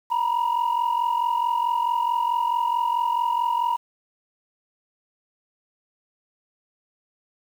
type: tone pair together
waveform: sine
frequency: 932.3 / 976.9 Hz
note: A#5 / B5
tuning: 0 / -19 cents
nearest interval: minor second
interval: 81 cents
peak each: -21 dBFS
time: 0.1-3.77 s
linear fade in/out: 20 ms
effects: tanh soft clip ceiling -17 dBFS + 8-bit